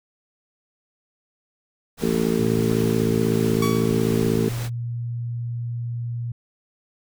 pink noise with tremolo, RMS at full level -33 dBFS, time 1.97-4.7 s, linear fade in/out 50 ms, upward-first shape triangle, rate 1.5 Hz, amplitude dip 25%
harmonic tone, 56.1 Hz, A1, 34 cents sharp, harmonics 3 / 4 / 5 / 6 / 7 / 8, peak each -26 / -23 / -29 / -30 / -25 / -26 dBFS, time 2.02-4.49 s, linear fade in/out 5 ms
sine tone with pitch glide, 116.54 to 118.65 Hz, A#2 to A#2, 0 to +31 cents, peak -25 dBFS, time 2.39-6.32 s, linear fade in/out 5 ms, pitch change +31 cents, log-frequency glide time 3.07-3.71 s
sawtooth tone with exponential decay, 1131 Hz, C#6, 34 cents sharp, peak -20 dBFS, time 3.62-4.18 s, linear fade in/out 5 ms, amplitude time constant 120 ms
effects none

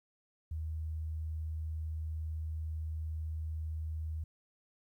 sine tone, 78.9 Hz, D#2, 25 cents sharp, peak -35 dBFS, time 0.51-4.24 s, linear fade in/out 5 ms, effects 12-bit

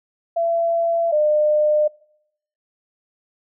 sine tone pair in turn, 673 / 603.5 Hz, E5 / D5, +36 / +47 cents, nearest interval major second, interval 189 cents, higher first, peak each -17 / -14 dBFS, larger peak second, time 0.36-1.12 / 1.12-1.88 s, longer neither, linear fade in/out 10 ms, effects noise-tail reverb RT60 0.7 s tail -23 dB re dry

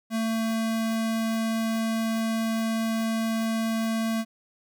square tone, 224.4 Hz, A3, 34 cents sharp, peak -25 dBFS, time 0.1-4.25 s, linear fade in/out 50 ms, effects none

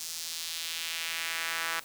sawtooth tone with high-pass filter sweep, 164.81 Hz, E3, in tune, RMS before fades -35 dBFS, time 0-1.8 s, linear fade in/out 5 ms, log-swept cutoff 5700 to 1400 Hz, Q 1.4, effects white hiss -50 dBFS RMS until 1.84 s

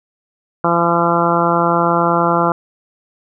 harmonic tone, 170.4 Hz, F3, 42 cents flat, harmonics 1 / 2 / 3 / 4 / 5 / 6 / 7 / 8, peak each -20 / -20 / -20 / -20 / -20 / -20 / -20 / -20 dBFS, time 0.64-2.52 s, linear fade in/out 2 ms, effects none

